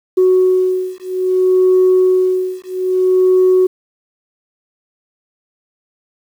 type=beating tone pair; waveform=sine; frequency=370 / 370.61 Hz; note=F#4 / F#4; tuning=0 / +3 cents; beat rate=0.61 Hz; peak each=-12 dBFS; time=0.17-3.67 s; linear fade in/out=10 ms; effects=tanh soft clip ceiling -4 dBFS + 7-bit